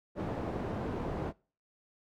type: low-pass noise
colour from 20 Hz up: white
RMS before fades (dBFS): -36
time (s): 0.15-1.33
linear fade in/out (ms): 50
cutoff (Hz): 510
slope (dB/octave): 12
effects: noise-tail reverb RT60 0.4 s tail -24 dB re dry